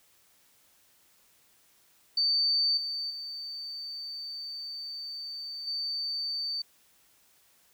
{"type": "tone with level steps", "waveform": "sine", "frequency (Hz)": 4575, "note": "D8", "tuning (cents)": -46, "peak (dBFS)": [-23, -31, -36, -30], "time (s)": [2.17, 6.62], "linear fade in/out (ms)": 5, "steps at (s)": [2.77, 3.1, 5.67], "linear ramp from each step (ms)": 5, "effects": ["white hiss -64 dBFS RMS until 7.73 s"]}